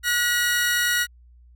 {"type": "tone pair together", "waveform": "sawtooth", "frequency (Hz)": [1450, 1916.9], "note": ["F#6", "A#6"], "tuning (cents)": [-35, 48], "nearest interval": "perfect fourth", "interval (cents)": 483, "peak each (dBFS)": -19, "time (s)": [0.03, 1.07], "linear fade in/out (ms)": 50, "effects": ["added 60 Hz sine -48 dBFS peak until 1.55 s"]}